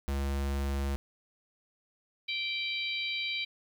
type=tone; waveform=square; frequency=69.3 Hz; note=C#2; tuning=in tune; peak=-30 dBFS; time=0.08-0.96 s; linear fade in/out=0 ms
type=harmonic tone; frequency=781 Hz; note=G5; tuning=7 cents flat; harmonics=3 / 4 / 5 / 6; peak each=-34 / -38 / -36 / -44 dBFS; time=2.28-3.45 s; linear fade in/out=10 ms
effects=11-bit